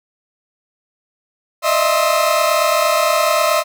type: tone cluster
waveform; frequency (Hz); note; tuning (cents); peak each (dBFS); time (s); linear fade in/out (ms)
40% pulse; 603 / 632 / 671 / 1051 / 1288; D5 / D#5 / E5 / C6 / E6; +46 / +27 / +31 / +7 / -41; -19; 1.62-3.64; 50
effects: none